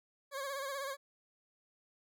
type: tone with vibrato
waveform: 20% pulse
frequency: 550 Hz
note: C#5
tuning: 14 cents flat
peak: -33 dBFS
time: 0.31-0.97 s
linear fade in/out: 50 ms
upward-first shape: sine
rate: 16 Hz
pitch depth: 60 cents each way
effects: none